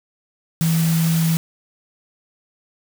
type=tone in noise; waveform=sine; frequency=163.5 Hz; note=E3; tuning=14 cents flat; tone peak=-15 dBFS; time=0.61-1.37 s; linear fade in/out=0 ms; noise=white; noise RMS=-28 dBFS; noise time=0.61-1.37 s; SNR=+10 dB; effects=none